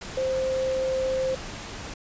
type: tone in noise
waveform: sine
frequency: 523.3 Hz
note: C5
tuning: in tune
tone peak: -23 dBFS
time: 0.17-1.35 s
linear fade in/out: 5 ms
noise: pink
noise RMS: -37 dBFS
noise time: 0.01-1.94 s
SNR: +11 dB
effects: resampled to 16000 Hz